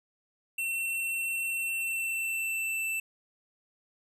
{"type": "tone with pitch glide", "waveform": "square", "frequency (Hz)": [2707, 2660], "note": ["E7", "E7"], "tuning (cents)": [45, 15], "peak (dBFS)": -30, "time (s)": [0.58, 3], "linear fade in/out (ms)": 5, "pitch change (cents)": -30, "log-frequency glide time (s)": [1.56, 2.87], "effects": []}